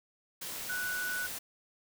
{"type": "tone in noise", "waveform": "sine", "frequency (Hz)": 1480, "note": "F#6", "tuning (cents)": 0, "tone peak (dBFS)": -33, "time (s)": [0.69, 1.27], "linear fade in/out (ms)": 10, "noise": "white", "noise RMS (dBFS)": -40, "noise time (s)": [0.41, 1.39], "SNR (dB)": 4, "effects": []}